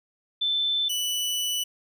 sine / sawtooth tone pair in turn, 3531 / 2969 Hz, A7 / F#7, +5 / +5 cents, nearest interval minor third, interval 300 cents, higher first, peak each -22 dBFS, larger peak neither, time 0.41-0.89 / 0.89-1.64 s, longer second, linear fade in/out 10 ms, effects none

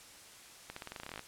accelerating click train, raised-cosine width 0.3 ms, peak -26 dBFS, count 15, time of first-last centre 0.7-1.194 s, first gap 64 ms, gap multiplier 0.9, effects white hiss -54 dBFS RMS until 1.27 s + low-pass 10000 Hz 12 dB/octave

